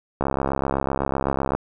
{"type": "click train", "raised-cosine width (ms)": 1, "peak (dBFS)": -8, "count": 92, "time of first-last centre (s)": [0.21, 1.55], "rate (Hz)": 67.9, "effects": []}